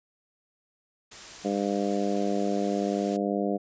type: noise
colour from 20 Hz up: white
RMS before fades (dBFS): -43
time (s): 1.11-3.17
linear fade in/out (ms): 10
type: harmonic tone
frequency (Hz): 100.6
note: G2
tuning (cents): +45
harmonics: 2 / 3 / 4 / 5 / 6 / 7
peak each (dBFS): -29 / -31 / -32 / -33 / -34 / -34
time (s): 1.44-3.58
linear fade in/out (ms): 20
effects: resampled to 16000 Hz